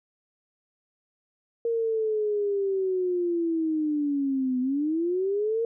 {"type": "linear two-way sweep", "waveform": "sine", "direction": "down then up", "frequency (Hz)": [466.2, 250, 466.2], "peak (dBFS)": -23, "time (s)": [1.65, 5.65], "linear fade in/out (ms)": 2, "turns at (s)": 4.6, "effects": []}